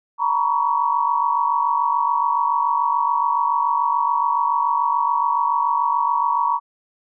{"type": "tone cluster", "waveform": "sine", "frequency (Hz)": [927, 974, 1122], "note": ["A#5", "B5", "C#6"], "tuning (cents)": [-10, -24, 21], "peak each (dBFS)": -21, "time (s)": [0.18, 6.6], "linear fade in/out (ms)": 50, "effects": []}